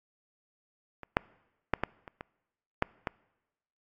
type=clicks; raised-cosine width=0.5 ms; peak=-27 / -7 / -9 / -12 / -28 / -24 / -9 / -15 dBFS; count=8; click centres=1.033 / 1.169 / 1.737 / 1.836 / 2.078 / 2.209 / 2.824 / 3.072 s; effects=noise-tail reverb RT60 1.0 s tail -24 dB re dry + AAC 64 kbps